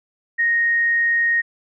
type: tone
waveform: sine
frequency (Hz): 1864.7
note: A#6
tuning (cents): 0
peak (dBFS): -15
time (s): 0.38-1.42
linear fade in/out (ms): 20
effects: none